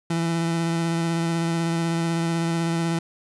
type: tone with vibrato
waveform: 30% pulse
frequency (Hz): 166.7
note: E3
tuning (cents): +20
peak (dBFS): -19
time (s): 0.1-2.99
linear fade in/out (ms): 5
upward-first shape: sine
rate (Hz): 16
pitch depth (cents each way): 16
effects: resampled to 24000 Hz + 10-bit